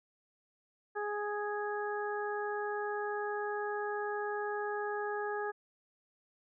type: harmonic tone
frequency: 415.3 Hz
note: G#4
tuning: in tune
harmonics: 1 / 2 / 3 / 4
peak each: -36 / -39 / -43 / -41 dBFS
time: 0.95-5.52 s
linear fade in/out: 20 ms
effects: none